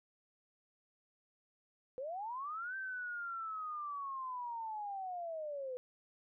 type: linear two-way sweep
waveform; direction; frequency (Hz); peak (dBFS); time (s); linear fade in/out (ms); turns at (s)
sine; up then down; 493.9 to 1568 to 493.9; -39; 1.98-5.77; 0; 2.76
effects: none